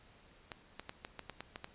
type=clicks; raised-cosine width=0.3 ms; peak=-26 dBFS; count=9; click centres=0.518 / 0.796 / 0.894 / 1.049 / 1.193 / 1.297 / 1.406 / 1.559 / 1.644 s; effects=pink hiss -62 dBFS RMS until 1.74 s + resampled to 8000 Hz